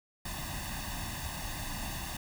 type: noise with comb filter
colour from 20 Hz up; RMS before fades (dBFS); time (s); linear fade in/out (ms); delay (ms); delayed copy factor
pink; -38; 0.25-2.17; 5; 1.1; +0.85
effects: none